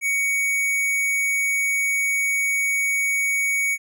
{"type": "tone", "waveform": "square", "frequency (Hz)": 2240, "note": "C#7", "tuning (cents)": 18, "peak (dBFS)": -20, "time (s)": [0.01, 3.78], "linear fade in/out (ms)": 50, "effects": []}